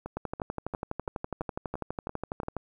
two click trains, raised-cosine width 1 ms, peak -22 / -18 dBFS, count 8 / 30, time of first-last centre 0.06-2.433 / 0.17-2.567 s, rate 2.95 / 12.1 Hz, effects 10-bit

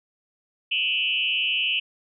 sine tone with frequency modulation, 2797 Hz, F7, 2 cents sharp, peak -21 dBFS, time 0.71-1.8 s, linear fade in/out 10 ms, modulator 136 Hz, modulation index 2, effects none

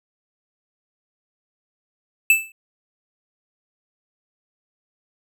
square tone with exponential decay, 2637 Hz, E7, in tune, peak -9 dBFS, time 2.3-2.52 s, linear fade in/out 2 ms, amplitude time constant 47 ms, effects none

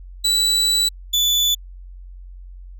35% pulse tone pair in turn, 3951 / 3479 Hz, B7 / A7, 0 / -20 cents, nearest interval major second, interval 220 cents, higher first, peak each -13 dBFS, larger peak neither, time 0.24-0.89 / 1.13-1.55 s, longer first, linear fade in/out 10 ms, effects added 45 Hz sine -35 dBFS peak until 2.79 s

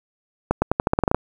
accelerating click train, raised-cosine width 1 ms, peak -3 dBFS, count 11, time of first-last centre 0.51-1.146 s, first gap 110 ms, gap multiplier 0.87, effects 7-bit

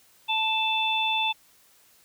harmonic tone, 880 Hz, A5, in tune, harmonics 1 / 3 / 4, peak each -27 / -27 / -27 dBFS, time 0.28-1.33 s, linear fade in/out 20 ms, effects white hiss -59 dBFS RMS until 2.04 s

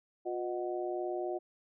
harmonic tone with a mistuned harmonic, 123.47 Hz, B2, in tune, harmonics 3 / 4 / 5 / 6, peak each -35 / -47 / -39 / -40 dBFS, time 0.25-1.39 s, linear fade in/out 20 ms, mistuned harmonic 3, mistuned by -57 cents, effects none

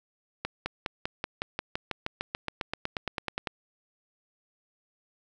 accelerating click train, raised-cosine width 0.3 ms, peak -14 dBFS, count 22, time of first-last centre 0.45-3.472 s, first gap 210 ms, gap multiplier 0.96, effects none

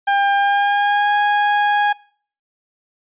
30% pulse tone with pitch glide, 800 to 825.3 Hz, G5 to G#5, +35 to -11 cents, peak -11 dBFS, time 0.07-1.93 s, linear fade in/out 10 ms, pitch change +54 cents, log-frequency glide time 0.35-1.13 s, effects noise-tail reverb RT60 0.5 s tail -23 dB re dry + resampled to 8000 Hz

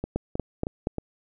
two click trains, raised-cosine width 2 ms, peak -16 / -12 dBFS, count 4 / 4, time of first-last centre 0.04-0.983 / 0.16-0.871 s, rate 3.18 / 4.22 Hz, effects none

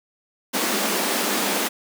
pink high-pass noise, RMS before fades -23 dBFS, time 0.53-1.69 s, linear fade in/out 20 ms, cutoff 190 Hz, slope 96 dB/octave, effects none

